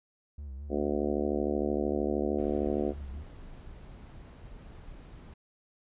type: tone with vibrato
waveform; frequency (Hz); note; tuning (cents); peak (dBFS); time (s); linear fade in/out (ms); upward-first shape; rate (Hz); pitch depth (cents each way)
triangle; 69.3; C#2; 0; -36; 0.38-3.23; 5; sine; 4.7; 100
type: harmonic tone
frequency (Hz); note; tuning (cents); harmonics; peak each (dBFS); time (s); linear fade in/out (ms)
73.1; D2; -7; 3 / 4 / 5 / 6 / 7 / 8 / 9 / 10; -34 / -34 / -32 / -37 / -36 / -41 / -40 / -44; 0.69-2.94; 50
type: noise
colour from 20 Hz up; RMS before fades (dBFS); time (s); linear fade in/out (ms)
brown; -47; 2.38-5.34; 5
effects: resampled to 8000 Hz